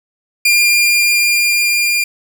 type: tone with level ramp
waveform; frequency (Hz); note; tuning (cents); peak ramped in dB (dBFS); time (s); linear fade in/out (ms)
sawtooth; 2402; D7; +38; -5 to -9; 0.45-2.04; 5
effects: none